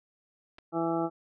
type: clicks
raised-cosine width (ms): 0.3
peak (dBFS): -34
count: 2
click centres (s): 0.584 / 0.587
type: harmonic tone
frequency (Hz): 166.3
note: E3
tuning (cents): +16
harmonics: 1 / 2 / 3 / 4 / 5 / 7 / 8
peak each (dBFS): -37 / -29 / -37 / -34 / -34 / -41 / -39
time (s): 0.72-1.1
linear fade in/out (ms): 50
effects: none